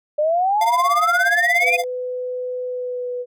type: exponential sweep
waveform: sine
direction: up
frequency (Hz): 587.3 to 2503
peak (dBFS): -15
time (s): 0.18-1.77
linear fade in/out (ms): 10
type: tone with tremolo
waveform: square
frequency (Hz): 698.5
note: F5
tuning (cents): 0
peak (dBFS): -17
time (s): 0.61-1.84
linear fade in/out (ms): 2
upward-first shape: triangle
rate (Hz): 17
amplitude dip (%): 100
type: tone with pitch glide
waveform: sine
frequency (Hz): 501 to 493.5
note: B4 to B4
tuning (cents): +25 to -1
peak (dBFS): -23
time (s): 1.61-3.26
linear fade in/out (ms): 50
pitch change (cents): -26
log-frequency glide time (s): 2.66-3.11
effects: none